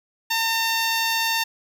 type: tone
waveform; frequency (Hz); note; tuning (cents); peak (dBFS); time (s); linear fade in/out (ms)
10% pulse; 907; A#5; -48; -12; 0.3-1.44; 10
effects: none